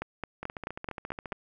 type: two click trains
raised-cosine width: 0.5 ms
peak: -18 / -22 dBFS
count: 7 / 14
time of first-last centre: 0.02-1.322 / 0.43-1.327 s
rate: 4.61 / 14.5 Hz
effects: none